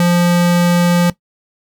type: tone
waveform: square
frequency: 174.61 Hz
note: F3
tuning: in tune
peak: -10 dBFS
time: 0-1.1 s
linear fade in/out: 2 ms
effects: noise-tail reverb RT60 0.1 s tail -17 dB re dry